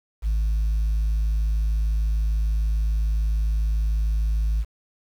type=tone; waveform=sine; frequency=53.4 Hz; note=G#1; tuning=49 cents sharp; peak=-17 dBFS; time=0.22-4.65 s; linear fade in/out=50 ms; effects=tanh soft clip ceiling -18 dBFS + 8-bit